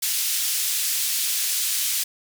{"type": "band-pass noise", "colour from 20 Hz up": "white", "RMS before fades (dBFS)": -24, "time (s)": [0.02, 2.04], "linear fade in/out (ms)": 10, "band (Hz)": [2900, 15000], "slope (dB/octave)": 12, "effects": []}